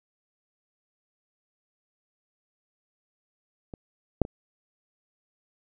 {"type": "clicks", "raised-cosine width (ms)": 2, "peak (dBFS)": [-25, -6, -23], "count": 3, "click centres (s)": [3.738, 4.217, 4.251], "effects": []}